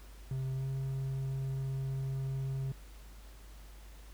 triangle tone with pitch glide, 132.1 to 134.18 Hz, C3 to C3, +17 to +44 cents, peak -31 dBFS, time 0.31-2.72 s, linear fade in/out 2 ms, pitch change +27 cents, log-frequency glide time 0.54-0.66 s, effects added 50 Hz sine -49 dBFS peak until 4.13 s + pink hiss -59 dBFS RMS until 4.13 s

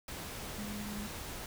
sine tone in noise, 207.7 Hz, G#3, in tune, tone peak -40 dBFS, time 0.58-1.07 s, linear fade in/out 2 ms, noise pink, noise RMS -43 dBFS, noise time 0.08-1.46 s, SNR 0 dB, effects none

